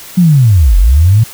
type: linear two-way sweep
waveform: sine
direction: down then up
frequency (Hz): 186.8 to 41.71 to 117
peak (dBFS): -3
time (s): 0.17-1.24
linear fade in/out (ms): 10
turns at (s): 0.77
effects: white hiss -31 dBFS RMS until 1.33 s

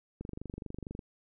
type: click train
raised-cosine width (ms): 3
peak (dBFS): -27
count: 20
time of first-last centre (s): 0.21-0.992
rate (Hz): 24.3
effects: none

